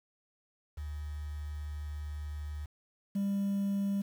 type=tone pair in turn; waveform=sine; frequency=74.5 / 198.89 Hz; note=D2 / G3; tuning=+25 / +25 cents; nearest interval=octave + perfect fourth; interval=1700 cents; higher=second; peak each=-36 / -26 dBFS; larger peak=second; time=0.77-2.66 / 3.15-4.02 s; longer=first; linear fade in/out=10 ms; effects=tanh soft clip ceiling -28 dBFS + 9-bit